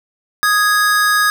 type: tone pair together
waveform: square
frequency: 1244.3 / 1661 Hz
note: D#6 / G#6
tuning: 0 / 0 cents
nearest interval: perfect fourth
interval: 500 cents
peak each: -16 / -14 dBFS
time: 0.43-1.3 s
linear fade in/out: 0 ms
effects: none